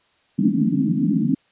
white band-pass noise, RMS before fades -19 dBFS, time 0.38-1.35 s, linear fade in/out 10 ms, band 150 to 300 Hz, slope 96 dB/octave, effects white hiss -61 dBFS RMS until 1.51 s + resampled to 8000 Hz

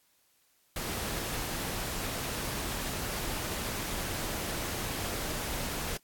pink noise, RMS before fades -35 dBFS, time 0.76-5.97 s, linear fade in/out 2 ms, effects white hiss -69 dBFS RMS until 6.03 s + AAC 64 kbps

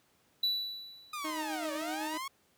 triangle tone with exponential decay, 3951 Hz, B7, in tune, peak -24 dBFS, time 0.43-1.31 s, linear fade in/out 5 ms, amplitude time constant 190 ms
sawtooth linear two-way sweep, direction down then up, 1244.5 to 558 to 1113 Hz, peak -33 dBFS, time 1.13-2.28 s, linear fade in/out 5 ms, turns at 1.73 s
sawtooth tone with tremolo, 311.1 Hz, D#4, in tune, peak -32 dBFS, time 1.24-2.18 s, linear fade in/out 10 ms, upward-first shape square, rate 7.8 Hz, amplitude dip 25%
effects pink hiss -69 dBFS RMS until 2.57 s + high-pass 100 Hz 12 dB/octave

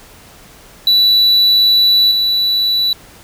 triangle tone with level steps, 3951 Hz, B7, in tune, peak -6 / -10 dBFS, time 0.87-2.93 s, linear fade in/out 2 ms, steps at 2.11 s, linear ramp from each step 5 ms, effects pink hiss -41 dBFS RMS until 3.23 s

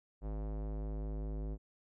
square tone with low-pass filter sweep, 52.5 Hz, G#1, 19 cents sharp, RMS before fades -39 dBFS, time 0.21-1.58 s, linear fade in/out 50 ms, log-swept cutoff 710 to 470 Hz, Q 1.1, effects none

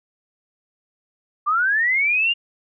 sine linear sweep, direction up, 1156 to 2850 Hz, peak -16 dBFS, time 1.46-2.34 s, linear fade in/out 20 ms, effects none

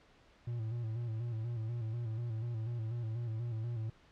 triangle tone with vibrato, 114.8 Hz, A#2, 26 cents flat, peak -33 dBFS, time 0.47-3.9 s, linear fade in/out 5 ms, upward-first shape square, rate 4.1 Hz, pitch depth 65 cents each way, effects pink hiss -64 dBFS RMS until 4.11 s + low-pass 4000 Hz 12 dB/octave

